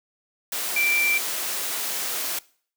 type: tone in noise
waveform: sine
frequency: 2349 Hz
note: D7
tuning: in tune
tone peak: -20 dBFS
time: 0.76-1.18 s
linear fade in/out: 5 ms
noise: white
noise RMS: -28 dBFS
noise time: 0.52-2.39 s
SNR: +5 dB
effects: noise-tail reverb RT60 0.5 s tail -22 dB re dry + high-pass 300 Hz 12 dB/octave